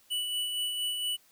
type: tone with tremolo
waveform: square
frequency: 2960 Hz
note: F#7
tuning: in tune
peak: -29 dBFS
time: 0.1-1.17 s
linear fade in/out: 20 ms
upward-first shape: sine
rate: 4.3 Hz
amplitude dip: 35%
effects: white hiss -63 dBFS RMS until 1.31 s